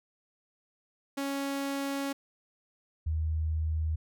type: tone pair in turn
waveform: sawtooth / sine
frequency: 277.2 / 78.92 Hz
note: C#4 / D#2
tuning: 0 / +25 cents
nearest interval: octave + minor seventh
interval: 2175 cents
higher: first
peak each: -27 dBFS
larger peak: neither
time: 1.17-2.13 / 3.06-3.96 s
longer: first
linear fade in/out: 10 ms
effects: none